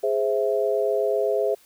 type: chord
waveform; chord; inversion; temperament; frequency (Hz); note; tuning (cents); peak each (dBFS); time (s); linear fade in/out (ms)
sine; Ab augmented; none; equal; 415.3 / 523.3 / 659.3; Ab4 / C5 / E5; 0 / 0 / 0; -23 / -25 / -25; 0.03-1.55; 10
effects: white hiss -56 dBFS RMS until 1.65 s